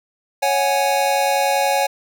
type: chord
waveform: square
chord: C# suspended fourth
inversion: none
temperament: equal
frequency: 554.4 / 740 / 830.6 Hz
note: C#5 / F#5 / G#5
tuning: 0 / 0 / 0 cents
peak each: -21 / -22 / -20 dBFS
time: 0.42-1.87 s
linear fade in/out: 10 ms
effects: none